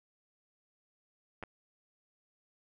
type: clicks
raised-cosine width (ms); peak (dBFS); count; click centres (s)
0.5; -27; 2; 1.427 / 1.436
effects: none